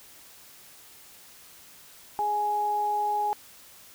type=tone pair together; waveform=sine; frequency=415.3 / 834 Hz; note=G#4 / G#5; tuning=0 / +7 cents; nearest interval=octave; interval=1207 cents; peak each=-36 / -24 dBFS; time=2.19-3.33 s; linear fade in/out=0 ms; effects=white hiss -51 dBFS RMS until 3.94 s